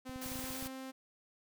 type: tone with pitch glide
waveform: sawtooth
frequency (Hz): 258.1 to 263.2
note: C4 to C4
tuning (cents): -23 to +10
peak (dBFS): -39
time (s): 0.05-0.92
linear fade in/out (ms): 20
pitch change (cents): +33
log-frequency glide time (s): 0.31-0.68
type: clicks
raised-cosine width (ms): 5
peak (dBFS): -36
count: 10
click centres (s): 0.095 / 0.16 / 0.261 / 0.318 / 0.357 / 0.391 / 0.441 / 0.506 / 0.626 / 0.66
type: noise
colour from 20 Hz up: white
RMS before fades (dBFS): -44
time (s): 0.21-0.68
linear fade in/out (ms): 10
effects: none